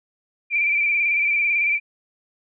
sine tone with vibrato, 2349 Hz, D7, in tune, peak -17 dBFS, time 0.5-1.8 s, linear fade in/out 50 ms, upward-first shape square, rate 18 Hz, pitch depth 33 cents each way, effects none

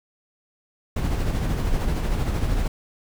brown noise with tremolo, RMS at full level -21 dBFS, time 0.96-2.68 s, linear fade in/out 5 ms, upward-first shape sine, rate 13 Hz, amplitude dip 40%, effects none

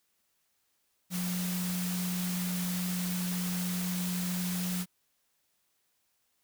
sine tone in noise, 180.1 Hz, F#3, 46 cents flat, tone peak -31 dBFS, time 1.1-4.86 s, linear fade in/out 50 ms, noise white, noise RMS -38 dBFS, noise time 1.1-4.86 s, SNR +4 dB, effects white hiss -75 dBFS RMS until 6.43 s

